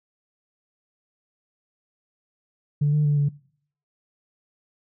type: tone with pitch steps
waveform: sine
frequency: 146 / 149.9 / 146.3 / 144 Hz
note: D3 / D3 / D3 / D3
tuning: -10 / +36 / -6 / -34 cents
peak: -16 dBFS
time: 2.81-3.29 s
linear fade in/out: 10 ms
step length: 120 ms
effects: noise-tail reverb RT60 0.6 s tail -23 dB re dry + tanh soft clip ceiling -14 dBFS